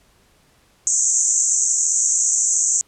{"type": "band-pass noise", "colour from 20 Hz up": "white", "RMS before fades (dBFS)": -18, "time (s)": [0.87, 2.81], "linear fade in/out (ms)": 0, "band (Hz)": [6200, 7800], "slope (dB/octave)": 96, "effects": ["pink hiss -57 dBFS RMS until 2.87 s", "low-pass 12000 Hz 12 dB/octave"]}